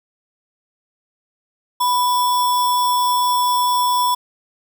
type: tone with sample-and-hold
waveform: sine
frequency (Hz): 987.8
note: B5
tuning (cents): 0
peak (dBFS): -14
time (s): 1.8-4.15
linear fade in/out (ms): 10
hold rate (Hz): 4410
effects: none